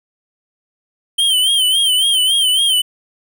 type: tone with vibrato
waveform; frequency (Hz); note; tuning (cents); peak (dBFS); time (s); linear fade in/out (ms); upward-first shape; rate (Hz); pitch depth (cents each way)
square; 3113; G7; -13; -12; 1.18-2.82; 10; sine; 3.6; 83
effects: none